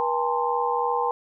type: tone cluster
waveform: sine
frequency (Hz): 480.7 / 810 / 893 / 1044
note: B4 / G#5 / A5 / C6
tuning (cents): -47 / -43 / +25 / -4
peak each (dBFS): -27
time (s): 0-1.11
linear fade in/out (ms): 0
effects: none